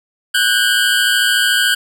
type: tone pair together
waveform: 25% pulse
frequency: 1479.4 / 1593 Hz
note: F#6 / G6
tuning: -1 / +27 cents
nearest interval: minor second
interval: 128 cents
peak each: -11 dBFS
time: 0.34-1.75 s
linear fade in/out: 10 ms
effects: none